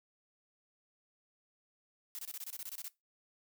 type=noise bursts; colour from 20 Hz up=blue; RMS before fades=-43 dBFS; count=12; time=2.15-2.881 s; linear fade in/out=0 ms; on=38 ms; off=25 ms; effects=noise-tail reverb RT60 0.2 s tail -20 dB re dry